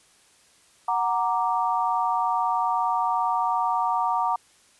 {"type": "chord", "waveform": "sine", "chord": "Gb augmented", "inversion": "none", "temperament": "equal", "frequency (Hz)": [740, 932.3, 1174.7], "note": ["Gb5", "Bb5", "D6"], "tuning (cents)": [0, 0, 0], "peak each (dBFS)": [-26, -24, -27], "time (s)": [0.88, 4.36], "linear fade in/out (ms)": 5, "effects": ["white hiss -58 dBFS RMS until 4.79 s", "resampled to 24000 Hz"]}